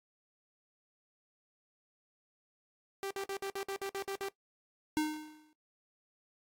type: tone bursts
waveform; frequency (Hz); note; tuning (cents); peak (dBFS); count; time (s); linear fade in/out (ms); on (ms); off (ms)
sawtooth; 392; G4; 0; -32; 10; 3.03-4.285; 0; 76; 55
type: tone with exponential decay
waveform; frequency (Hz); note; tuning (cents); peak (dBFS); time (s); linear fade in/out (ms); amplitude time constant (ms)
square; 306.8; D#4; -24; -27; 4.97-5.53; 0; 120
effects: noise-tail reverb RT60 0.1 s tail -17 dB re dry + AAC 64 kbps